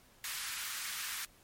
pink high-pass noise, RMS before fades -40 dBFS, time 0.24-1.25 s, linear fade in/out 2 ms, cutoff 1300 Hz, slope 24 dB/octave, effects pink hiss -63 dBFS RMS until 1.43 s + MP3 64 kbps

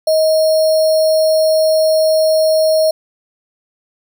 sine tone with sample-and-hold, 631 Hz, D#5, 24 cents sharp, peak -9 dBFS, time 0.07-2.91 s, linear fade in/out 5 ms, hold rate 4900 Hz, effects none

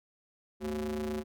square ring-modulated tone, 77.78 Hz, D#2, in tune, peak -30 dBFS, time 0.6-1.24 s, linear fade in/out 50 ms, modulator 297 Hz, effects none

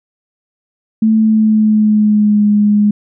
sine tone with pitch glide, 220 to 207.8 Hz, A3 to G#3, 0 to +1 cents, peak -7 dBFS, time 1.02-2.91 s, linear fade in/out 5 ms, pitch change -99 cents, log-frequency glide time 1.14-2.45 s, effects none

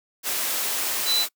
sine tone in noise, 3992 Hz, B7, 18 cents sharp, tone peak -20 dBFS, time 1.05-1.26 s, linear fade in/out 50 ms, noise white, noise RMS -26 dBFS, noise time 0.23-1.29 s, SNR +3 dB, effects noise-tail reverb RT60 0.1 s tail -24 dB re dry + high-pass 300 Hz 12 dB/octave

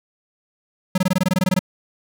square tone bursts, 185 Hz, F#3, in tune, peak -15 dBFS, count 13, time 0.95-1.592 s, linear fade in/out 5 ms, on 30 ms, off 21 ms, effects none

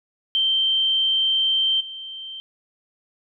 sine tone with level steps, 3129 Hz, G7, 4 cents flat, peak -17 / -32 dBFS, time 0.35-2.4 s, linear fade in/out 0 ms, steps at 1.8 s, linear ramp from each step 10 ms, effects none

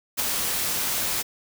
white noise with ADSR envelope, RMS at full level -22 dBFS, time 0.17-1.23 s, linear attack 28 ms, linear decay 6 ms, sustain -4 dB, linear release 19 ms, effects none

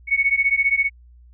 sine beating tone pair, 2211 / 2226 Hz, C#7 / C#7, -5 / +7 cents, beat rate 15 Hz, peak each -19 dBFS, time 0.07-0.9 s, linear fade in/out 50 ms, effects added 60 Hz sine -45 dBFS peak until 1.33 s

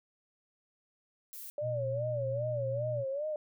violet noise, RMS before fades -45 dBFS, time 1.33-1.5 s, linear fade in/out 0 ms
sine tone with vibrato, 575 Hz, D5, 37 cents flat, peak -32 dBFS, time 1.58-3.36 s, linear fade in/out 2 ms, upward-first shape sine, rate 2.5 Hz, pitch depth 130 cents each way
sine tone, 120.8 Hz, B2, 38 cents flat, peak -35 dBFS, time 1.61-3.05 s, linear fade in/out 50 ms
effects none

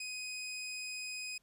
20% pulse tone, 2505 Hz, D#7, 11 cents sharp, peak -35 dBFS, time 0-1.38 s, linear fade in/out 5 ms, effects pink hiss -75 dBFS RMS until 1.42 s + resampled to 32000 Hz

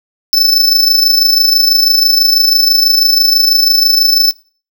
square tone with amplitude modulation, 5274 Hz, E8, in tune, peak -5 dBFS, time 0.33-4.31 s, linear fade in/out 0 ms, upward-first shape sine, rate 26.1 Hz, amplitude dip 55%, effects noise-tail reverb RT60 0.4 s tail -21 dB re dry

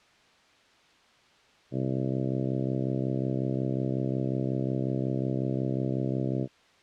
harmonic tone, 65.5 Hz, C2, 2 cents sharp, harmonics 2 / 3 / 4 / 5 / 6 / 7 / 8 / 9 / 10, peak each -30 / -34 / -34 / -34 / -37 / -42 / -43 / -40 / -45 dBFS, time 1.71-6.48 s, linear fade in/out 50 ms, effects white hiss -60 dBFS RMS until 6.82 s + low-pass 4000 Hz 12 dB/octave

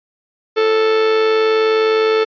45% pulse tone with amplitude modulation, 440 Hz, A4, in tune, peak -10 dBFS, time 0.56-2.25 s, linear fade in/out 20 ms, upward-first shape sine, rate 99.5 Hz, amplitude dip 40%, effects resampled to 11025 Hz

